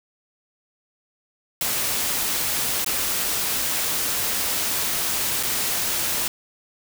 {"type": "noise with dropouts", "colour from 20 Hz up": "white", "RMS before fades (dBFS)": -24, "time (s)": [1.61, 6.28], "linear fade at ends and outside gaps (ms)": 2, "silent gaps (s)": [[2.846, 2.862], [5.429, 5.433]], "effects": []}